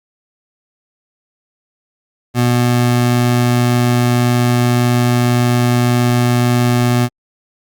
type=tone; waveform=25% pulse; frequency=121.8 Hz; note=B2; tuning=24 cents flat; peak=-7 dBFS; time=2.34-7.09 s; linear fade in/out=50 ms; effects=Opus 48 kbps